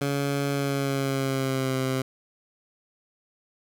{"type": "tone with pitch glide", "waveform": "15% pulse", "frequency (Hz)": [140.8, 131.37], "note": ["C#3", "C3"], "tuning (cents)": [27, 7], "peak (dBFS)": -18, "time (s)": [0.01, 2.02], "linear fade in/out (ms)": 5, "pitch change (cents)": -120, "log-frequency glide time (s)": [0.51, 1.75], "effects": []}